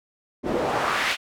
pink noise with band-pass filter sweep, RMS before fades -24 dBFS, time 0.43-1.17 s, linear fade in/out 50 ms, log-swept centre 300 to 2700 Hz, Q 1.4, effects none

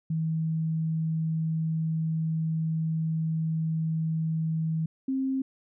sine tone pair in turn, 160.4 / 265.8 Hz, E3 / C4, -47 / +27 cents, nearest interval major sixth, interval 874 cents, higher second, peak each -25 dBFS, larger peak neither, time 0.1-4.86 / 5.08-5.42 s, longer first, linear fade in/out 5 ms, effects none

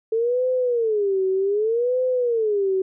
sine tone with vibrato, 439.4 Hz, A4, 2 cents flat, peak -18 dBFS, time 0.12-2.82 s, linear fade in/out 5 ms, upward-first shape sine, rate 0.65 Hz, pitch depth 260 cents each way, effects none

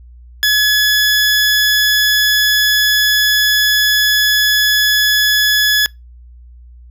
20% pulse tone, 1700 Hz, G#6, 40 cents sharp, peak -5 dBFS, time 0.43-5.86 s, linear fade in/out 0 ms, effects noise-tail reverb RT60 0.2 s tail -26 dB re dry + added 60 Hz sine -36 dBFS peak until 6.9 s

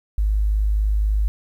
sine tone, 51.91 Hz, G#1, in tune, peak -16 dBFS, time 0.18-1.28 s, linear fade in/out 0 ms, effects 9-bit

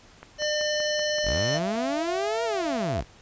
click train, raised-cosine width 0.5 ms, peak -25 dBFS, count 9, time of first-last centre 0.23-1.757 s, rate 5.24 Hz
harmonic tone, 602 Hz, D5, 43 cents sharp, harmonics 1 / 3 / 5 / 7 / 9 / 10, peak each -26 / -31 / -33 / -34 / -36 / -36 dBFS, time 0.38-1.6 s, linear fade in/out 50 ms
sawtooth linear two-way sweep, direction up then down, 34.08 to 476.5 to 34.08 Hz, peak -23 dBFS, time 1.23-3.05 s, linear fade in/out 50 ms, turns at 2.44 s
sine tone with vibrato, 672 Hz, E5, 33 cents sharp, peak -28 dBFS, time 1.54-3.01 s, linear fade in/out 10 ms, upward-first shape sine, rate 9 Hz, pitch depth 10 cents each way
effects pink hiss -53 dBFS RMS until 3.21 s + resampled to 16000 Hz

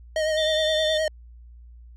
square tone with vibrato, 624 Hz, D#5, 5 cents sharp, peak -22 dBFS, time 0.16-1.08 s, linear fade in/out 2 ms, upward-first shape triangle, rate 9.6 Hz, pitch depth 39 cents each way
sine tone, 3555 Hz, A7, 17 cents sharp, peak -25 dBFS, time 0.37-0.98 s, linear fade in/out 10 ms
effects added 59 Hz sine -43 dBFS peak until 1.96 s + low-pass 7000 Hz 12 dB/octave

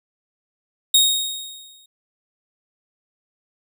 sawtooth tone with exponential decay, 3739 Hz, A#7, 4 cents sharp, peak -7 dBFS, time 0.94-1.86 s, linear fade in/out 5 ms, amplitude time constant 200 ms, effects none

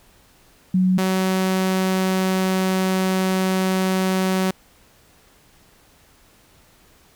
sine / sawtooth tone pair in turn, 185 / 187.91 Hz, F#3 / F#3, 0 / +27 cents, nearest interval unison, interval 27 cents, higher second, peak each -14 dBFS, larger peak neither, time 0.74-0.98 / 0.98-4.51 s, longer second, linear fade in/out 5 ms, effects pink hiss -54 dBFS RMS until 7.15 s

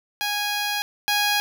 10% pulse tone pair in turn, 825 / 825 Hz, G#5 / G#5, -12 / -12 cents, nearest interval unison, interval 0 cents, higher neither, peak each -15 / -11 dBFS, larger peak second, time 0.21-0.82 / 1.08-1.4 s, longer first, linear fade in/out 0 ms, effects none

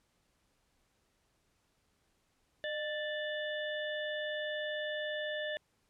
harmonic tone with a mistuned harmonic, 587.3 Hz, D5, in tune, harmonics 1 / 3 / 5 / 6, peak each -37 / -39 / -47 / -45 dBFS, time 2.64-5.57 s, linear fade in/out 0 ms, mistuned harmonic 1, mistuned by +57 cents, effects pink hiss -75 dBFS RMS until 5.89 s + low-pass 11000 Hz 12 dB/octave

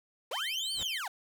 30% pulse linear two-way sweep, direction up then down, 415.3 to 4604 to 683 Hz, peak -32 dBFS, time 0.31-1.08 s, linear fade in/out 5 ms, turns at 0.73 s
sine tone, 3100 Hz, G7, 20 cents flat, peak -35 dBFS, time 0.33-0.98 s, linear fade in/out 2 ms
pink noise with exponential growth, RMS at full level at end -39 dBFS, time 0.68-0.83 s, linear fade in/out 0 ms, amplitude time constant 32 ms
effects none

